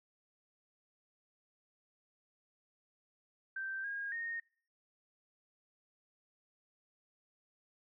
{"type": "tone with pitch steps", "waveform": "sine", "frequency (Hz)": [1562, 1628, 1849], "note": ["G6", "G#6", "A#6"], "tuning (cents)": [-7, -35, -15], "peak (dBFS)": -37, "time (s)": [3.56, 4.4], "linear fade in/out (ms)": 5, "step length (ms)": 280, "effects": ["noise-tail reverb RT60 0.5 s tail -24 dB re dry"]}